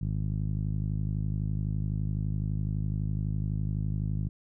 10% pulse tone with low-pass filter, 51.91 Hz, G#1, in tune, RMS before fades -30 dBFS, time 0.01-4.29 s, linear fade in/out 10 ms, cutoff 140 Hz, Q 1.8, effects none

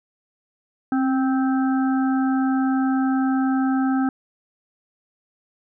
harmonic tone with a mistuned harmonic, 261 Hz, C4, 4 cents flat, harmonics 1 / 3 / 5 / 6, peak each -18 / -28 / -32 / -34 dBFS, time 0.92-4.09 s, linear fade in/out 2 ms, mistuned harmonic 1, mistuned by +28 cents, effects none

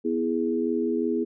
sine chord, E major, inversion second, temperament equal, 246.9 / 329.6 / 415.3 Hz, B3 / E4 / G#4, 0 / 0 / 0 cents, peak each -27 dBFS, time 0.04-1.25 s, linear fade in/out 20 ms, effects none

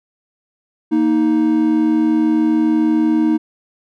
triangle tone pair together, 233.1 / 313 Hz, A#3 / D#4, 0 / +10 cents, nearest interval perfect fourth, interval 510 cents, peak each -16 / -11 dBFS, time 0.91-3.38 s, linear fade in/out 20 ms, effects none

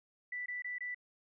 sine tone bursts, 1975.5 Hz, B6, in tune, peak -37 dBFS, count 4, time 0.32-0.946 s, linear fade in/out 5 ms, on 140 ms, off 22 ms, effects none

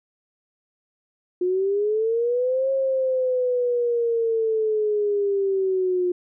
sine linear two-way sweep, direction up then down, 355.5 to 540 to 355.5 Hz, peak -19 dBFS, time 1.41-6.12 s, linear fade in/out 5 ms, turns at 2.71 s, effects none

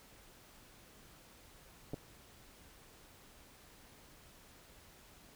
clicks, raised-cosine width 2 ms, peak -28 dBFS, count 2, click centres 1.935 / 1.942 s, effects pink hiss -60 dBFS RMS until 5.35 s

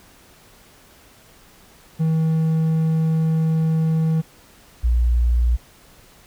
triangle / sine tone pair in turn, 160.2 / 59.46 Hz, E3 / A#1, -49 / +35 cents, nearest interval octave + perfect fourth, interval 1716 cents, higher first, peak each -14 dBFS, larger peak neither, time 1.99-4.22 / 4.83-5.57 s, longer first, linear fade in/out 20 ms, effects pink hiss -50 dBFS RMS until 6.26 s

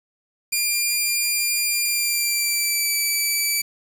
10% pulse tone with pitch glide, 2399 to 2312 Hz, D7 to D7, +36 to -28 cents, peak -11 dBFS, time 0.52-3.62 s, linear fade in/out 10 ms, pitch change -64 cents, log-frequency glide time 1.82-2.94 s, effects 7-bit

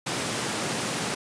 pink high-pass noise, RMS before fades -29 dBFS, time 0.06-1.15 s, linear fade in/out 10 ms, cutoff 130 Hz, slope 24 dB/octave, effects resampled to 22050 Hz

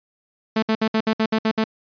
sawtooth tone bursts, 220 Hz, A3, in tune, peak -13 dBFS, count 9, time 0.56-1.641 s, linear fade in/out 5 ms, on 65 ms, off 62 ms, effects resampled to 11025 Hz

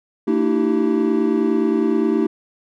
triangle tone cluster, 226.3 / 299.4 / 329 / 386.8 Hz, A3 / D4 / E4 / G4, +49 / +33 / -3 / -23 cents, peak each -19 dBFS, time 0.27-2.27 s, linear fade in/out 10 ms, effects none

